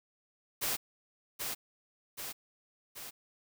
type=noise with echo; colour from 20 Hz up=white; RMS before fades=-33 dBFS; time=0.61-0.77 s; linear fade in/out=20 ms; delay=780 ms; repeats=3; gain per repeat=-4 dB; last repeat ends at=3.11 s; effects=none